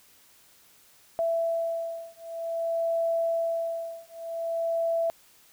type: beating tone pair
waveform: sine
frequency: 665 / 665.52 Hz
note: E5 / E5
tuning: +15 / +16 cents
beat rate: 0.52 Hz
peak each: -29 / -29 dBFS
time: 1.19-5.1 s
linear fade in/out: 0 ms
effects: white hiss -58 dBFS RMS until 5.52 s